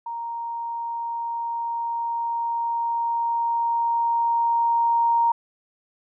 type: tone with level ramp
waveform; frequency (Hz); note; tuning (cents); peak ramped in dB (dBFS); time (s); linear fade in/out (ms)
sine; 932.3; A#5; 0; -28 to -16; 0.06-5.32; 5
effects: none